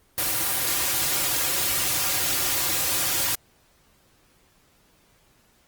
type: noise with comb filter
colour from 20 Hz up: white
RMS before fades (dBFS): -24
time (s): 0.18-3.35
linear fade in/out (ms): 0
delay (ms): 4.6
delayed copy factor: -0.95
effects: pink hiss -61 dBFS RMS until 5.67 s + Opus 24 kbps